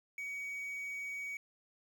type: tone with quantisation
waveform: triangle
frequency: 2257 Hz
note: C#7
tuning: 31 cents sharp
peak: -37 dBFS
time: 0.18-1.37 s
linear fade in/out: 2 ms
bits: 10
effects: none